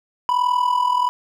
triangle tone with amplitude modulation, 987.8 Hz, B5, in tune, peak -11 dBFS, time 0.29-1.09 s, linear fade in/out 0 ms, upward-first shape sine, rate 41.2 Hz, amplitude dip 70%, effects none

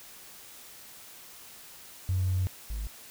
triangle tone pair in turn, 92.5 / 52.47 Hz, F#2 / G#1, 0 / +18 cents, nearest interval minor seventh, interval 982 cents, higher first, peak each -21 / -29 dBFS, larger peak first, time 2.09-2.47 / 2.7-2.87 s, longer first, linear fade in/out 0 ms, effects tanh soft clip ceiling -22 dBFS + white hiss -49 dBFS RMS until 3.1 s

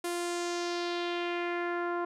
sawtooth tone with low-pass filter sweep, 348 Hz, F4, 6 cents flat, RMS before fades -33 dBFS, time 0.04-2.05 s, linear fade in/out 5 ms, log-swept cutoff 11000 to 1200 Hz, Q 2.1, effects none

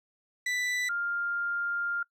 40% pulse / sine tone pair in turn, 1981 / 1400.8 Hz, B6 / F6, +5 / +5 cents, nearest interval tritone, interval 600 cents, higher first, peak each -27 / -28 dBFS, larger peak first, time 0.46-0.89 / 0.89-2.03 s, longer second, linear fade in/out 5 ms, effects noise-tail reverb RT60 0.1 s tail -23 dB re dry + low-pass 9000 Hz 12 dB/octave

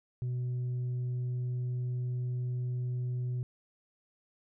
sine tone, 124.3 Hz, B2, 12 cents sharp, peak -28 dBFS, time 0.22-3.43 s, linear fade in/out 0 ms, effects tanh soft clip ceiling -30 dBFS

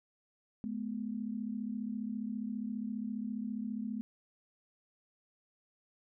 sine tone pair together, 212.1 / 246.9 Hz, G#3 / B3, +37 / 0 cents, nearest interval minor third, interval 263 cents, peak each -37 / -39 dBFS, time 0.64-4.01 s, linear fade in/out 0 ms, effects none

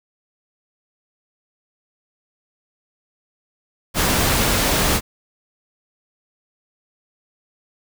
pink noise, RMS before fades -18 dBFS, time 3.94-5.01 s, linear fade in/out 50 ms, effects none

